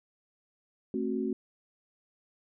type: chord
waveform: sine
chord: F# diminished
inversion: first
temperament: just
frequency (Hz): 222 / 266.4 / 370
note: A3 / C4 / F#4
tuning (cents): +16 / +31 / 0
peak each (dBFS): -33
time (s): 0.94-1.33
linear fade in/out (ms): 2
effects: none